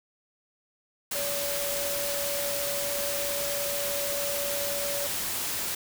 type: tone in noise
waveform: sine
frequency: 570 Hz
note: C#5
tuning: 48 cents sharp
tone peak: -32 dBFS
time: 1.15-5.07 s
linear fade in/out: 5 ms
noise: white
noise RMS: -31 dBFS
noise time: 1.11-5.75 s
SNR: -4 dB
effects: none